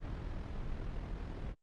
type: noise with amplitude modulation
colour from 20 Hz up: brown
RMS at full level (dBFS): -38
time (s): 0-1.55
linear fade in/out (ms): 50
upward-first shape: sine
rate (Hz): 41.7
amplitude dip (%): 35
effects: low-pass 4000 Hz 12 dB/octave + Opus 24 kbps